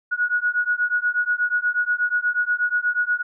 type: beating tone pair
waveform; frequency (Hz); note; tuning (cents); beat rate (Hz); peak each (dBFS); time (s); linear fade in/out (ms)
sine; 1453 / 1461.3; F#6 / F#6; -32 / -22; 8.3; -22; 0.11-3.23; 20
effects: none